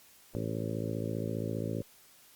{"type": "harmonic tone with a mistuned harmonic", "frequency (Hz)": 55, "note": "A1", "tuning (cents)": 0, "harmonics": [2, 3, 4, 5, 6, 7, 8, 9, 10], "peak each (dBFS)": [-37, -39, -40, -41, -42, -42, -43, -44, -44], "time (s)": [0.35, 1.82], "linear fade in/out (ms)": 0, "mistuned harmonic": 10, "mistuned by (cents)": 27, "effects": ["white hiss -59 dBFS RMS until 2.35 s", "Opus 48 kbps"]}